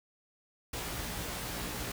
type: noise with comb filter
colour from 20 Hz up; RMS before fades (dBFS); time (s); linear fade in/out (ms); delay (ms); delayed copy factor
pink; -38; 0.73-1.92; 5; 17; +0.9
effects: none